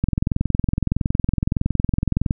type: click train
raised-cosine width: 5 ms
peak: -6 dBFS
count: 50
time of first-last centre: 0.04-2.309 s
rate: 21.6 Hz
effects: none